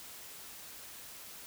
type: silence
effects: white hiss -49 dBFS RMS until 1.46 s